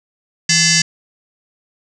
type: tone with frequency modulation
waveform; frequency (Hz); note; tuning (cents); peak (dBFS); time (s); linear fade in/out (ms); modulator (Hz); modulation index
sine; 164.5; E3; -3; -10; 0.49-0.82; 5; 946; 7.1
effects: none